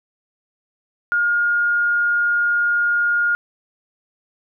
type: tone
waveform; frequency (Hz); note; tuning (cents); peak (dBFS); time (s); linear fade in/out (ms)
sine; 1422; F6; +31; -15; 1.12-3.35; 0
effects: none